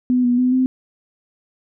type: tone with pitch steps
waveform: sine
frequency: 250.1 / 243.9 / 251.9 / 257.8 Hz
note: B3 / B3 / B3 / C4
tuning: +22 / -21 / +34 / -26 cents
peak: -13 dBFS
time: 0.1-0.66 s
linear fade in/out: 0 ms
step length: 140 ms
effects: none